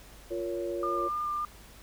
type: chord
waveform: sine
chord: Bb minor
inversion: second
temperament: just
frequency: 349.6 / 466.2 / 559.4 Hz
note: F4 / Bb4 / Db5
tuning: +2 / 0 / +16 cents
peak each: -33 / -38 / -35 dBFS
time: 0.3-1.09 s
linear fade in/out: 20 ms
type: tone with vibrato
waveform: sine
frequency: 1200 Hz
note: D6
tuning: 37 cents sharp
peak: -29 dBFS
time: 0.83-1.45 s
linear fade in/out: 2 ms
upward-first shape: square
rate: 3.5 Hz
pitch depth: 8 cents each way
effects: added 50 Hz sine -53 dBFS peak until 1.82 s + pink hiss -53 dBFS RMS until 1.82 s